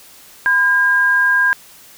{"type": "tone pair together", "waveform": "sine", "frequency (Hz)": [1007.7, 1616], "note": ["B5", "G#6"], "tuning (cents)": [35, -48], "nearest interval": "minor sixth", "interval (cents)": 817, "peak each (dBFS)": [-21, -11], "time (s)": [0.46, 1.53], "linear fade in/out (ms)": 0, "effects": ["white hiss -43 dBFS RMS until 1.97 s"]}